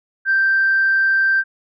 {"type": "tone", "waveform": "sine", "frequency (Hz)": 1568, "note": "G6", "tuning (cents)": 0, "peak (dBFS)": -12, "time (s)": [0.25, 1.44], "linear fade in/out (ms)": 50, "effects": ["tanh soft clip ceiling -8 dBFS"]}